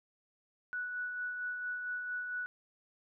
sine tone with tremolo, 1476 Hz, F#6, 5 cents flat, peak -34 dBFS, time 0.73-2.46 s, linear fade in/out 0 ms, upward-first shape sine, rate 4.4 Hz, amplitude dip 35%, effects none

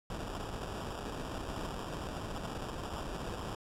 pink noise with sample-and-hold, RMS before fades -40 dBFS, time 0.1-3.55 s, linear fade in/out 2 ms, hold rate 2100 Hz, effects low-pass 10000 Hz 12 dB/octave

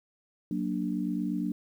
sine chord, Gb augmented, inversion none, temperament equal, 185 / 233.1 / 293.7 Hz, Gb3 / Bb3 / D4, 0 / 0 / 0 cents, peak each -32 / -33 / -32 dBFS, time 0.51-1.52 s, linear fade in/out 2 ms, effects 10-bit

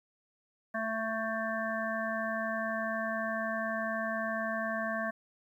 harmonic tone with a mistuned harmonic, 222 Hz, A3, 16 cents sharp, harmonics 1 / 3 / 5 / 7 / 8, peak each -38 / -35 / -39 / -38 / -39 dBFS, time 0.74-5.11 s, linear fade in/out 10 ms, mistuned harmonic 7, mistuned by +21 cents, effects 11-bit

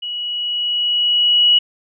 sine tone with level ramp, 2925 Hz, F#7, 21 cents flat, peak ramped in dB -23 to -8 dBFS, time 0.02-1.59 s, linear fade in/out 10 ms, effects none

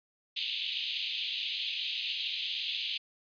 pink band-pass noise, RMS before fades -35 dBFS, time 0.36-2.98 s, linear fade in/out 10 ms, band 2700 to 4100 Hz, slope 48 dB/octave, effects resampled to 11025 Hz

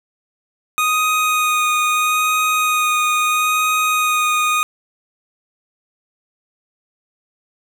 25% pulse tone with vibrato, 1242 Hz, D#6, 3 cents flat, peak -11 dBFS, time 0.78-4.63 s, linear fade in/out 0 ms, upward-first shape sine, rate 0.76 Hz, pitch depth 12 cents each way, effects none

